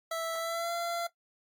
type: tone with pitch glide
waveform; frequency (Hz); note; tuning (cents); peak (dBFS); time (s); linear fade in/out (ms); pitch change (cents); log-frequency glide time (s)
25% pulse; 658 to 684.4; E5 to F5; -3 to -35; -28; 0.11-1.07; 5; +68; 0.38-0.72
effects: noise-tail reverb RT60 0.1 s tail -17 dB re dry + AAC 64 kbps

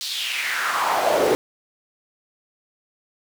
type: noise with high-pass filter sweep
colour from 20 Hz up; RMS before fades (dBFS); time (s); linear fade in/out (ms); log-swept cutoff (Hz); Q
brown; -22; 0.01-1.35; 0; 4600 to 390; 3.5
effects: none

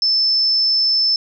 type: tone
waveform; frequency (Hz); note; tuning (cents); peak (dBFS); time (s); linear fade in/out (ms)
sine; 5274; E8; 0; -13; 0.02-1.16; 2
effects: none

